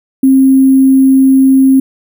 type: tone with sample-and-hold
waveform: sine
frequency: 266.5 Hz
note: C4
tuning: 32 cents sharp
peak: -3 dBFS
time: 0.23-1.8 s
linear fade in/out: 5 ms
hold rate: 11025 Hz
effects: none